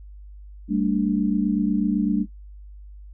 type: chord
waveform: sine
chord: G suspended second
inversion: none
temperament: equal with one note detuned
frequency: 196 / 224 / 293.7 Hz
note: G3 / A3 / D4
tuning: 0 / +31 / 0 cents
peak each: -23 dBFS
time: 0.68-2.26 s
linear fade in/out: 50 ms
effects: noise-tail reverb RT60 0.1 s tail -17 dB re dry + added 50 Hz sine -39 dBFS peak until 3.13 s